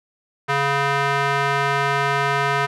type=tone with band-pass filter; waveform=square; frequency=140 Hz; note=C#3; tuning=18 cents sharp; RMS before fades=-20 dBFS; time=0.48-2.67 s; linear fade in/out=20 ms; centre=1400 Hz; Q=1.2; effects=none